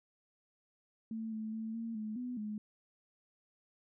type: tone with pitch steps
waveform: sine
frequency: 223 / 218.4 / 221.9 / 228.4 / 215.3 / 247.9 / 211.7 Hz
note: A3 / A3 / A3 / A#3 / A3 / B3 / G#3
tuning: +23 / -13 / +15 / -35 / -37 / +7 / +33 cents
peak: -37 dBFS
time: 1.11-2.58 s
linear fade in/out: 2 ms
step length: 210 ms
effects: none